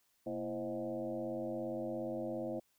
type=tone with frequency modulation; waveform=sine; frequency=429.8 Hz; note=A4; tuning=41 cents flat; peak=-36 dBFS; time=0.26-2.6 s; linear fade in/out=10 ms; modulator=97.3 Hz; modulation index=2.4; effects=white hiss -75 dBFS RMS until 2.78 s